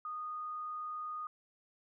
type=tone; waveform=sine; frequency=1234 Hz; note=D#6; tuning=15 cents flat; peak=-38 dBFS; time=0.05-1.27 s; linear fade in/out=2 ms; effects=none